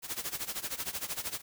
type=noise with tremolo; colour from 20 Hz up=white; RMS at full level=-34 dBFS; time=0.02-1.42 s; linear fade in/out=50 ms; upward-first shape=sine; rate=13 Hz; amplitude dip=85%; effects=none